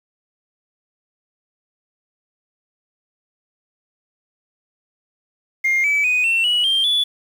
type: tone with pitch steps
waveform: sine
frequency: 2119 / 2297 / 2491 / 2701 / 2928 / 3175 / 3442 Hz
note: C7 / D7 / D#7 / E7 / F#7 / G7 / A7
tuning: +21 / -39 / +1 / +42 / -19 / +21 / -39 cents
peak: -13 dBFS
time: 5.64-7.04 s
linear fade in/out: 10 ms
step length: 200 ms
effects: tanh soft clip ceiling -12 dBFS + 7-bit